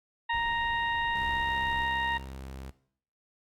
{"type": "harmonic tone", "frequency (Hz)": 932.3, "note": "A#5", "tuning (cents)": 0, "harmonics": [1, 2, 3, 4], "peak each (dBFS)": [-29, -31, -38, -41], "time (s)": [0.29, 2.18], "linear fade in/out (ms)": 10}
{"type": "noise", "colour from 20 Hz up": "brown", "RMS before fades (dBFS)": -44, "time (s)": [0.33, 1.85], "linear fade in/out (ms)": 5}
{"type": "tone", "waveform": "sawtooth", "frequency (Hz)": 66.4, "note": "C2", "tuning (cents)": 26, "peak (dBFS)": -36, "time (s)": [1.15, 2.71], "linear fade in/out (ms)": 10}
{"effects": ["noise-tail reverb RT60 0.6 s tail -18 dB re dry", "AAC 64 kbps"]}